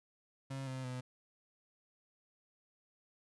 35% pulse tone with pitch steps, 134.9 / 130.68 / 126.6 Hz, C#3 / C3 / B2, -47 / -2 / +43 cents, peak -38 dBFS, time 0.5-1.01 s, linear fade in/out 10 ms, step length 170 ms, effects resampled to 24000 Hz

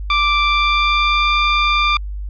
20% pulse tone with pitch glide, 1174.7 to 1188.3 Hz, D6 to D6, 0 to +20 cents, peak -8 dBFS, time 0.1-1.97 s, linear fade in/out 2 ms, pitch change +20 cents, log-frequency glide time 0.41-1.36 s, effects added 50 Hz sine -23 dBFS peak until 2.29 s + resampled to 11025 Hz

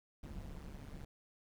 brown noise with amplitude modulation, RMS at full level -44 dBFS, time 0.23-1.05 s, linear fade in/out 5 ms, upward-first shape sine, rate 144 Hz, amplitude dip 85%, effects none

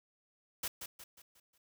white noise with echo, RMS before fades -37 dBFS, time 0.63-0.68 s, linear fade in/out 5 ms, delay 180 ms, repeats 5, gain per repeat -7 dB, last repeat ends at 1.58 s, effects none

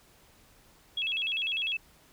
sine tone with vibrato, 2956 Hz, F#7, 2 cents flat, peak -28 dBFS, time 0.97-1.77 s, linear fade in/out 5 ms, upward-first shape square, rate 10 Hz, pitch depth 200 cents each way, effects pink hiss -60 dBFS RMS until 2.12 s

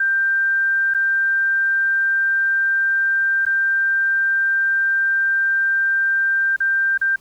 sine tone with dropouts, 1575 Hz, G6, 8 cents sharp, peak -15 dBFS, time 0-7.16 s, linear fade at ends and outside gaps 5 ms, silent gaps 0.939-0.946 / 3.453-3.464 / 6.563-6.603 / 6.977-7.013 s, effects pink hiss -54 dBFS RMS until 7.2 s

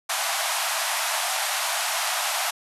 pink band-pass noise, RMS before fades -26 dBFS, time 0.09-2.51 s, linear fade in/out 10 ms, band 620 to 13000 Hz, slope 96 dB/octave, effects none

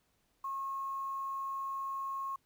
sine tone with quantisation, 1085 Hz, C#6, 37 cents flat, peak -35 dBFS, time 0.44-2.36 s, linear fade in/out 5 ms, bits 10, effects pink hiss -75 dBFS RMS until 2.45 s

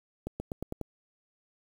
accelerating click train, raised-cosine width 2 ms, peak -21 dBFS, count 6, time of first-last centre 0.27-0.813 s, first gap 130 ms, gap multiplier 0.91, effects 8-bit

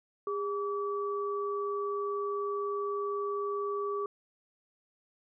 sine tone pair together, 406.2 / 1149 Hz, G#4 / D6, -38 / -38 cents, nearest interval octave + tritone, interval 1800 cents, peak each -32 / -35 dBFS, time 0.27-4.06 s, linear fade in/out 2 ms, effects none

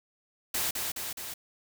white noise with echo, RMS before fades -30 dBFS, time 0.54-0.71 s, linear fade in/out 5 ms, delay 210 ms, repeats 3, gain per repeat -3 dB, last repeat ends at 1.34 s, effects none

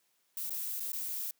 violet noise with dropouts, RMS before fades -37 dBFS, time 0.37-1.31 s, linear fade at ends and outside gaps 2 ms, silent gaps 0.496-0.505 / 0.798-0.803 / 0.92-0.931 s, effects white hiss -74 dBFS RMS until 1.39 s + high-pass 150 Hz 12 dB/octave

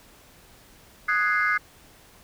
sine chord, Ab dominant seventh, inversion second, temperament equal, 1244.5 / 1480 / 1661.2 / 2093 Hz, Eb6 / Gb6 / Ab6 / C7, 0 / 0 / 0 / 0 cents, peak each -25 dBFS, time 1.08-1.58 s, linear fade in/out 10 ms, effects tanh soft clip ceiling -13 dBFS + pink hiss -53 dBFS RMS until 2.23 s

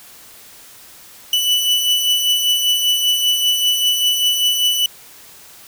40% pulse beating tone pair, 2968 / 2973.1 Hz, F#7 / F#7, +5 / +8 cents, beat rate 5.1 Hz, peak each -22 / -14 dBFS, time 1.33-4.86 s, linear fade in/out 2 ms, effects white hiss -42 dBFS RMS until 5.67 s

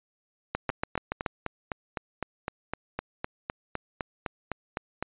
two click trains, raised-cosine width 0.5 ms, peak -12 / -15 dBFS, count 6 / 18, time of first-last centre 0.55-1.262 / 0.7-5.026 s, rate 7.02 / 3.93 Hz, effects resampled to 8000 Hz

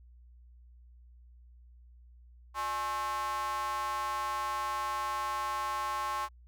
square tone with high-pass filter, 120 Hz, B2, 49 cents flat, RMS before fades -34 dBFS, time 2.54-6.29 s, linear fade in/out 50 ms, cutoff 1000 Hz, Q 9.5, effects added 60 Hz sine -53 dBFS peak until 6.47 s

